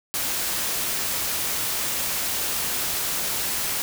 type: noise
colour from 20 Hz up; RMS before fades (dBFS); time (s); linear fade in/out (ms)
white; -26; 0.14-3.82; 0
effects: none